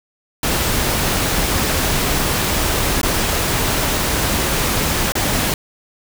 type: noise with dropouts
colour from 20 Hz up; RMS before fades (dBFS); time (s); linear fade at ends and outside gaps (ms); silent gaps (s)
pink; -18; 0.43-5.54; 2; 3.015-3.031 / 5.121-5.153
effects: none